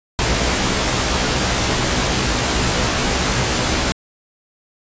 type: noise with comb filter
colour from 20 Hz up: pink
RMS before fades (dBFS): -18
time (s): 0.19-3.92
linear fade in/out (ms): 0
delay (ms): 16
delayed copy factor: +0.7
effects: resampled to 16000 Hz